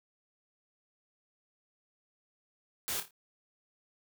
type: noise with echo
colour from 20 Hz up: white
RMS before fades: -35 dBFS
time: 2.88-3 s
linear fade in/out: 0 ms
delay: 27 ms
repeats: 4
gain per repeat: -8 dB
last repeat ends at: 3.108 s
effects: none